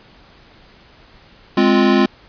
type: chord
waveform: square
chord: F minor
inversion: first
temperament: equal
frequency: 207.7 / 261.6 / 349.2 Hz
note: Ab3 / C4 / F4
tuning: 0 / 0 / 0 cents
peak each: -16 dBFS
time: 1.57-2.06 s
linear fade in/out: 5 ms
effects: pink hiss -47 dBFS RMS until 2.28 s + resampled to 11025 Hz